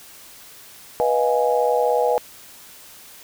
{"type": "chord", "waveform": "sine", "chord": "F half-diminished seventh", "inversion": "second", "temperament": "equal with one note detuned", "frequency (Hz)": [490.2, 622.3, 698.5, 830.6], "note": ["Cb5", "Eb5", "F5", "Ab5"], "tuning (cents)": [-13, 0, 0, 0], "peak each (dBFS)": [-19, -23, -25, -22], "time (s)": [1, 2.18], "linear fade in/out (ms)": 0, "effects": ["white hiss -44 dBFS RMS until 3.23 s"]}